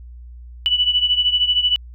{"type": "beating tone pair", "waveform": "sine", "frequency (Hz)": [2960, 2973], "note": ["F#7", "F#7"], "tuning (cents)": [0, 8], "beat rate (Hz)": 13, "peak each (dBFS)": [-16, -20], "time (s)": [0.66, 1.76], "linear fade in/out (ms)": 0, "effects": ["added 60 Hz sine -35 dBFS peak until 1.94 s"]}